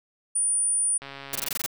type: tone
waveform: sine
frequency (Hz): 9397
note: D9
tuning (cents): 0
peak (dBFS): -21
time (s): 0.35-0.98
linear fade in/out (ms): 10
type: click train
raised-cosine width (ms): 0.3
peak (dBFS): -23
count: 65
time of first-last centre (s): 1.02-1.484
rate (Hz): 138
type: noise bursts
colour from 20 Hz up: white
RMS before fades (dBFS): -28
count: 8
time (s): 1.33-1.662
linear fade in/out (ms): 2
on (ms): 24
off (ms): 20
effects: none